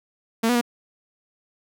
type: tone with pitch steps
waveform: sawtooth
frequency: 226.7 / 244.1 / 238.6 Hz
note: A#3 / B3 / A#3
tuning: -48 / -20 / +41 cents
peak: -14 dBFS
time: 0.43-0.613 s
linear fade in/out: 10 ms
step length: 61 ms
effects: none